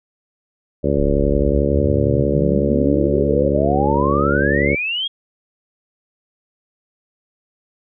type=harmonic tone; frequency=71 Hz; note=C#2; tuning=42 cents sharp; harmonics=1 / 2 / 3 / 4 / 5 / 6 / 7 / 8; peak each=-23 / -23 / -23 / -23 / -23 / -23 / -23 / -23 dBFS; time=0.83-4.76 s; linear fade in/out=20 ms
type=exponential sweep; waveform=sine; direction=up; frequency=32.09 to 3322 Hz; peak=-19 dBFS; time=0.97-5.08 s; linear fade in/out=10 ms
effects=none